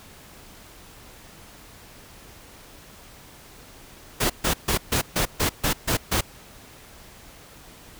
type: noise bursts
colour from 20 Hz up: pink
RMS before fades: -22 dBFS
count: 9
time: 4.2-6.211 s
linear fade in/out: 10 ms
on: 99 ms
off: 140 ms
effects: pink hiss -47 dBFS RMS until 7.99 s